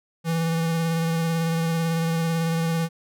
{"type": "tone with vibrato", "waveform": "square", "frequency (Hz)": 164.81, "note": "E3", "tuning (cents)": 0, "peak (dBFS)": -22, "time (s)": [0.24, 2.89], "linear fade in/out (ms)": 50, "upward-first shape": "triangle", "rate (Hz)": 18, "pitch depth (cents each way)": 25, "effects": []}